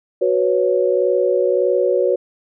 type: chord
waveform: sine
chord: F# suspended fourth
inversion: none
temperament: just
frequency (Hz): 370 / 493.3 / 555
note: F#4 / B4 / C#5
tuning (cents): 0 / -2 / +2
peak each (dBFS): -18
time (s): 0.21-2.16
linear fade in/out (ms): 10
effects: none